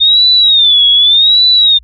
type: tone with vibrato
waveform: sine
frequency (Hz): 3646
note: A#7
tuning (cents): -39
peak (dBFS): -4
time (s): 0-1.79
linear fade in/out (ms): 20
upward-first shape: sine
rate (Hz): 0.85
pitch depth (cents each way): 150
effects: added 60 Hz sine -37 dBFS peak until 1.83 s